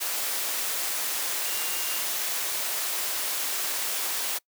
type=tone in noise; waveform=sine; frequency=2801 Hz; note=F7; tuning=4 cents sharp; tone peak=-39 dBFS; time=1.44-2.03 s; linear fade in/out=20 ms; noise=white; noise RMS=-29 dBFS; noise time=0-4.39 s; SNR=-13 dB; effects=noise-tail reverb RT60 0.1 s tail -24 dB re dry + high-pass 400 Hz 12 dB/octave